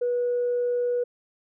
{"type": "tone", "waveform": "sine", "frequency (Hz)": 487, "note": "B4", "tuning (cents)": -24, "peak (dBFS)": -21, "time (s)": [0.01, 1.04], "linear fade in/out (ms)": 10, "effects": ["tanh soft clip ceiling -18 dBFS"]}